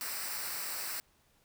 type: noise with comb filter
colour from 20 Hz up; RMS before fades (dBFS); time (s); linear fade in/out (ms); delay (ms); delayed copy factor
white; -38; 0.01-1; 0; 0.3; -0.65
effects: pink hiss -69 dBFS RMS until 1.44 s